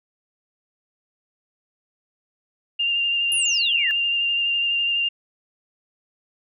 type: tone with vibrato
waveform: sine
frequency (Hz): 2794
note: F7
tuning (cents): 0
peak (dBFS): -19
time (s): 2.79-5.09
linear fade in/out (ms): 10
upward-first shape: sine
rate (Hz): 12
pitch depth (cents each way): 17
type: exponential sweep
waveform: sine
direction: down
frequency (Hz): 11175 to 1687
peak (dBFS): -23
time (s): 3.32-3.91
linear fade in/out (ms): 0
effects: none